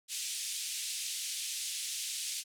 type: band-pass noise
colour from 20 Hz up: white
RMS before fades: -38 dBFS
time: 0.08-2.44 s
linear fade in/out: 50 ms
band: 2600 to 9700 Hz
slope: 24 dB/octave
effects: none